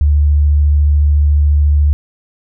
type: tone with vibrato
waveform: sine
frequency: 73.4 Hz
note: D2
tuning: in tune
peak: -7 dBFS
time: 0.01-1.93 s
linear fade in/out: 0 ms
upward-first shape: sine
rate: 14 Hz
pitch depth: 12 cents each way
effects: none